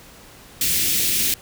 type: band-stop noise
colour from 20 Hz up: white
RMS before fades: -20 dBFS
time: 0.61-1.34 s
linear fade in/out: 2 ms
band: 380 to 2100 Hz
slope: 24 dB/octave
effects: pink hiss -45 dBFS RMS until 1.41 s